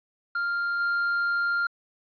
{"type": "tone with level steps", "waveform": "triangle", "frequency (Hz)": 1396.9, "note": "F6", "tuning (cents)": 0, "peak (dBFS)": [-23, -21], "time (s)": [0.35, 1.67], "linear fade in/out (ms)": 5, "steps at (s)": 0.79, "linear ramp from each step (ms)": 20, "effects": ["resampled to 11025 Hz", "10-bit"]}